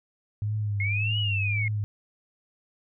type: tone with vibrato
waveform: sine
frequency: 103.5 Hz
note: G#2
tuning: 5 cents flat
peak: -25 dBFS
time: 0.42-1.84 s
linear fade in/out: 0 ms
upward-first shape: triangle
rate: 1.8 Hz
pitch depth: 70 cents each way
type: linear two-way sweep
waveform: sine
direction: up then down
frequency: 2123 to 2960 to 2123 Hz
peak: -27 dBFS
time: 0.8-1.68 s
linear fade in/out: 2 ms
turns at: 1.19 s
effects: none